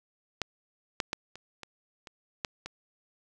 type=clicks; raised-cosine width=0.2 ms; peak=-12 / -10 / -13 / -27 / -24 / -27 / -13 / -21 dBFS; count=8; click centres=0.417 / 1.002 / 1.131 / 1.356 / 1.633 / 2.072 / 2.448 / 2.66 s; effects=none